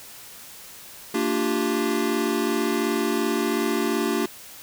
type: chord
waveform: square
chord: G minor seventh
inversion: first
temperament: equal with one note detuned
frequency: 228.3 / 293.7 / 349.2 / 392 Hz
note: Bb3 / D4 / F4 / G4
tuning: -36 / 0 / 0 / 0 cents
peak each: -28 dBFS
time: 1.14-4.26 s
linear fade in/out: 5 ms
effects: white hiss -43 dBFS RMS until 4.62 s

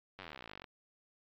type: slowing click train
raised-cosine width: 0.3 ms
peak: -30 dBFS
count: 30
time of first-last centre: 0.19-0.642 s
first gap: 10 ms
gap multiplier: 1.03
effects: low-pass 5000 Hz 12 dB/octave + AAC 64 kbps

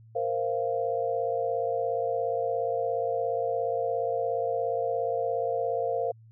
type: chord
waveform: sine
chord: Bb suspended second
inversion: none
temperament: equal with one note detuned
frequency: 466.2 / 523.3 / 691.6 Hz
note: Bb4 / C5 / F5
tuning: 0 / 0 / -17 cents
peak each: -30 dBFS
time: 0.15-6.12 s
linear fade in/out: 10 ms
effects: added 112 Hz sine -50 dBFS peak until 6.31 s

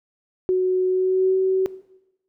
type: tone with pitch glide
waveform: sine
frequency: 370 to 378.2 Hz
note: F#4 to F#4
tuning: 0 to +38 cents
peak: -16 dBFS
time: 0.49-1.66 s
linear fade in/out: 0 ms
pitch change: +38 cents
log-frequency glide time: 0.87-1.36 s
effects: noise-tail reverb RT60 0.9 s tail -18 dB re dry

